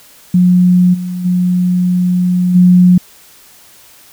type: tone with level steps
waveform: sine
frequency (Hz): 180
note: F#3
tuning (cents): -47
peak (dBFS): -5 / -17 / -9 / -3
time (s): 0.34-2.98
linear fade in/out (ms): 5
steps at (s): 0.93 / 1.24 / 2.54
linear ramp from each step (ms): 20
effects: white hiss -42 dBFS RMS until 4.12 s